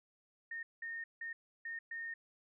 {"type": "tone bursts at uneven times", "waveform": "sine", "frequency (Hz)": 1836, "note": "A#6", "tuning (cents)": -27, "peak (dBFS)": -40, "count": 5, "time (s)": [[0.51, 0.63], [0.82, 1.04], [1.21, 1.33], [1.65, 1.79], [1.91, 2.14]], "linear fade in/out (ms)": 5, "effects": []}